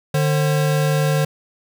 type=tone pair together; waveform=square; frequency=150 / 534.5 Hz; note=D3 / C5; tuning=+37 / +37 cents; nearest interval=octave + minor seventh; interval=2200 cents; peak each=-17 / -24 dBFS; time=0.14-1.25 s; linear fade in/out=5 ms; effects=none